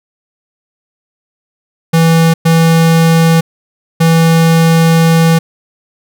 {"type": "tone bursts at uneven times", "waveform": "square", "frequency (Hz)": 164.3, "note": "E3", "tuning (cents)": -5, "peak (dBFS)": -6, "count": 3, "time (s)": [[1.93, 2.34], [2.45, 3.41], [4, 5.39]], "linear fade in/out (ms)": 10, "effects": []}